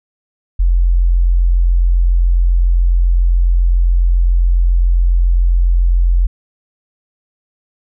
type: tone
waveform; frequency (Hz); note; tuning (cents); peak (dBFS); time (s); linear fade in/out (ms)
sine; 43.65; F1; 0; -8; 0.59-6.27; 10
effects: none